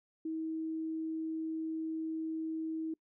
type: tone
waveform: sine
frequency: 320 Hz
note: D#4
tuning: 49 cents sharp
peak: -34 dBFS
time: 0.25-2.94 s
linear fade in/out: 5 ms
effects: noise-tail reverb RT60 0.1 s tail -26 dB re dry